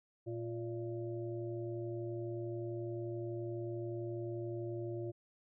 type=harmonic tone with a mistuned harmonic; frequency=116.54 Hz; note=A#2; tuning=in tune; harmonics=1 / 3 / 5 / 6; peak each=-42 / -40 / -48 / -55 dBFS; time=0.26-5.12 s; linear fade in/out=20 ms; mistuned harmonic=6; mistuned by=-63 cents; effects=none